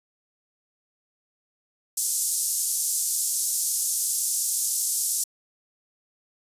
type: band-pass noise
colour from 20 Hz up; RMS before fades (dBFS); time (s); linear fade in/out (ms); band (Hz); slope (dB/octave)
white; -26; 1.97-5.24; 5; 6100 to 11000; 24
effects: resampled to 32000 Hz